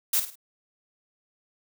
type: noise with echo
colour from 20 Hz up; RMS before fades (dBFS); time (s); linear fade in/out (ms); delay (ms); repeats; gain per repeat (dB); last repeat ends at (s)
blue; -23; 0.13-0.2; 5; 52; 3; -9; 0.356
effects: none